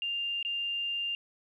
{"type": "tone with dropouts", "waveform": "sine", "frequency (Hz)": 2797, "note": "F7", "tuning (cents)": 2, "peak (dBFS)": -30, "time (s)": [0.02, 1.15], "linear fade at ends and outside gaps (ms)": 1, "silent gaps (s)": [0.428, 0.449], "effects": ["11-bit"]}